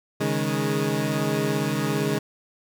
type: chord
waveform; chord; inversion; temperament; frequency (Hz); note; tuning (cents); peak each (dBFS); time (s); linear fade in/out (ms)
20% pulse; C# suspended second; none; equal with one note detuned; 137.95 / 155.56 / 207.7; C#3 / D#3 / G#3; -8 / 0 / 0; -22; 0.2-2.19; 10
effects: none